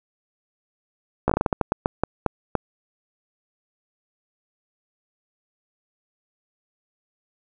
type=slowing click train; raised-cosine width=1 ms; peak=-5 dBFS; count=14; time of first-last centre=1.28-2.553 s; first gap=15 ms; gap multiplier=1.28; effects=none